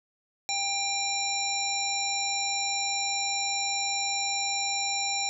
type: harmonic tone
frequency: 795 Hz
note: G5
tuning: 24 cents sharp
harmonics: 1 / 3 / 5 / 7 / 9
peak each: -33 / -33 / -33 / -33 / -33 dBFS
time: 0.49-5.29 s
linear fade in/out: 0 ms
effects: none